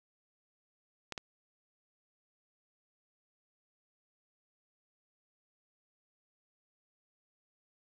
clicks, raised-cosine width 0.2 ms, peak -21 dBFS, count 2, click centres 1.123 / 1.178 s, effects none

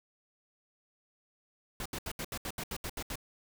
pink noise bursts, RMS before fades -38 dBFS, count 11, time 1.8-3.156 s, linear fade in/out 2 ms, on 56 ms, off 74 ms, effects none

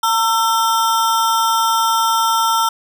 square ring-modulated tone, 1125 Hz, C#6, 25 cents sharp, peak -11 dBFS, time 0.03-2.69 s, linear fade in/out 5 ms, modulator 215 Hz, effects none

